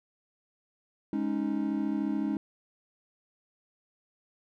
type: chord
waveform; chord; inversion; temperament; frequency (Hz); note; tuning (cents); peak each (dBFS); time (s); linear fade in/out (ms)
triangle; Ab suspended fourth; none; equal; 207.7 / 277.2 / 311.1; Ab3 / Db4 / Eb4; 0 / 0 / 0; -30; 1.13-2.37; 2
effects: none